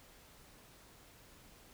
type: silence
effects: pink hiss -60 dBFS RMS until 1.73 s